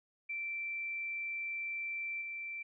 sine tone with level steps, 2342 Hz, D7, 5 cents flat, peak -36 / -39 dBFS, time 0.29-2.63 s, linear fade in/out 10 ms, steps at 2.21 s, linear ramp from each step 10 ms, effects none

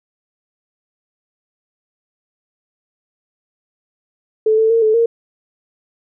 sine tone with pitch steps, 436 / 443.1 / 457.6 / 434.6 / 463 Hz, A4 / A4 / A#4 / A4 / A#4, -16 / +12 / -32 / -21 / -12 cents, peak -10 dBFS, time 4.46-5.06 s, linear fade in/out 5 ms, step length 120 ms, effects none

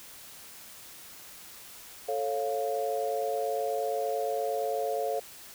sine chord, A augmented, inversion none, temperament equal with one note detuned, 440 / 548.6 / 698.5 Hz, A4 / C#5 / E#5, 0 / -18 / 0 cents, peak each -32 dBFS, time 2.08-5.2 s, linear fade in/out 10 ms, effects white hiss -48 dBFS RMS until 5.54 s

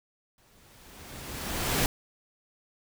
pink noise with exponential growth, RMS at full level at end -24 dBFS, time 0.38-1.86 s, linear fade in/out 1 ms, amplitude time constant 320 ms, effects none

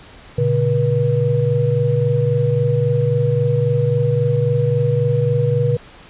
sine tone cluster, 118.1 / 141.8 / 482 Hz, A#2 / C#3 / B4, +23 / +40 / -42 cents, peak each -18 dBFS, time 0.38-5.77 s, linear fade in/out 5 ms, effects pink hiss -42 dBFS RMS until 6.09 s + resampled to 8000 Hz

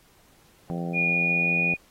harmonic tone, 85.8 Hz, F2, 30 cents flat, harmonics 2 / 3 / 4 / 5 / 6 / 7 / 8 / 9, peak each -29 / -37 / -39 / -40 / -40 / -42 / -44 / -40 dBFS, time 0.7-1.74 s, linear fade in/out 0 ms
sine tone with pitch glide, 2438 to 2458 Hz, D#7 to D#7, -36 to -22 cents, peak -21 dBFS, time 0.93-1.77 s, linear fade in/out 50 ms, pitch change +14 cents, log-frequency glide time 1.05-1.57 s
effects pink hiss -59 dBFS RMS until 1.9 s + AAC 48 kbps

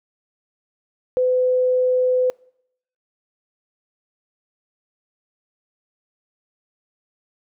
sine tone, 506 Hz, B4, 42 cents sharp, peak -15 dBFS, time 1.17-2.3 s, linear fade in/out 0 ms, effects noise-tail reverb RT60 0.7 s tail -26 dB re dry

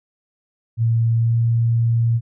sine tone with pitch glide, 114.9 to 116.1 Hz, A#2 to A#2, -25 to -7 cents, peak -14 dBFS, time 0.77-2.21 s, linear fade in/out 50 ms, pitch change +18 cents, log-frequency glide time 1.18-1.35 s, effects none

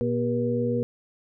harmonic tone with a mistuned harmonic, 120 Hz, B2, 49 cents flat, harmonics 1 / 2 / 3 / 4, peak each -29 / -27 / -33 / -26 dBFS, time 0.01-0.83 s, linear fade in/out 0 ms, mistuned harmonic 3, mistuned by +150 cents, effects none

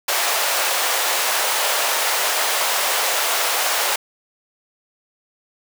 pink high-pass noise, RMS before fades -20 dBFS, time 0.08-3.96 s, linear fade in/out 5 ms, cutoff 570 Hz, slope 24 dB/octave, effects none

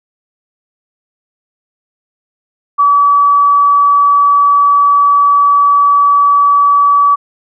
sine tone, 1145 Hz, D6, 44 cents flat, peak -5 dBFS, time 2.78-7.16 s, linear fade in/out 20 ms, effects none

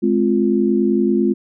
sine chord, F minor, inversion first, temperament equal with one note detuned, 211.4 / 261.6 / 349.2 Hz, Ab3 / C4 / F4, +31 / 0 / 0 cents, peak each -17 / -19 / -17 dBFS, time 0.02-1.34 s, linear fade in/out 20 ms, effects none

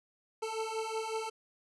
25% pulse beating tone pair, 440 / 445.4 Hz, A4 / A4, 0 / +21 cents, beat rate 5.4 Hz, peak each -34 / -33 dBFS, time 0.42-1.3 s, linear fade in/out 10 ms, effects resampled to 24000 Hz

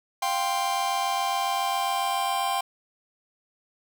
45% pulse chord, F suspended second, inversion none, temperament just, 698.5 / 785.8 / 1047.7 Hz, F5 / G5 / C6, 0 / +4 / +2 cents, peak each -31 / -27 / -29 dBFS, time 0.22-2.61 s, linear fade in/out 5 ms, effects none

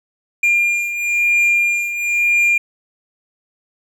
triangle beating tone pair, 2399 / 2400 Hz, D7 / D7, +36 / +37 cents, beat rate 1 Hz, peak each -19 / -13 dBFS, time 0.43-2.58 s, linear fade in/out 5 ms, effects none

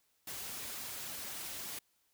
white noise with flanger, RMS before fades -43 dBFS, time 0.27-1.79 s, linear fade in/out 5 ms, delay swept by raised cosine 1.9 to 6.5 ms, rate 3.6 Hz, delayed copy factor -0.55, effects white hiss -75 dBFS RMS until 2.13 s

